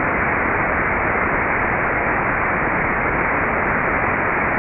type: low-pass noise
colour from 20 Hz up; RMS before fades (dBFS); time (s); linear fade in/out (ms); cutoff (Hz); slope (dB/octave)
white; -19; 0-4.58; 0; 2300; 96
effects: none